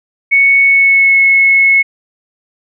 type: tone with pitch glide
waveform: sine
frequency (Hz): 2217 to 2188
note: C#7 to C#7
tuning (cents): 0 to -23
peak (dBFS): -5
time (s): 0.31-1.83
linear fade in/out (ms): 20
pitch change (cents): -23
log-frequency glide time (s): 0.62-1.19
effects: none